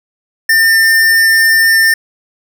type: tone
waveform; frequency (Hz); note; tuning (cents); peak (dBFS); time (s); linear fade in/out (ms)
square; 1801; A6; +40; -7; 0.49-1.94; 5
effects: none